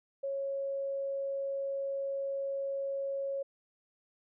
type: tone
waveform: sine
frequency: 550 Hz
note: C#5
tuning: 14 cents flat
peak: -32 dBFS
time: 0.23-3.43 s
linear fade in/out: 10 ms
effects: none